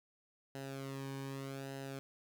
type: tone with flanger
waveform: sawtooth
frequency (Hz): 136.1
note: C#3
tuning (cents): -31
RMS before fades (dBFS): -44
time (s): 0.55-1.99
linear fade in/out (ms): 0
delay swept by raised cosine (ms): 0.87 to 1.51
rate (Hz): 0.83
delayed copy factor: -0.7
effects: none